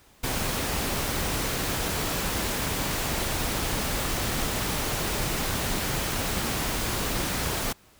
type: noise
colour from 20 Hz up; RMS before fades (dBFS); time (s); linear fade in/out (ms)
pink; -28; 0.23-7.73; 10
effects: pink hiss -57 dBFS RMS until 7.99 s